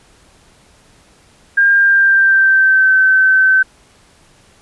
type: tone with pitch glide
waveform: sine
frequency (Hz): 1606 to 1536.1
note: G6 to G6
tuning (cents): +41 to -36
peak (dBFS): -7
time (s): 1.57-3.63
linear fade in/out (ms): 10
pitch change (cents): -77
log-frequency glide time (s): 1.71-2.93
effects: pink hiss -49 dBFS RMS until 4.61 s + resampled to 24000 Hz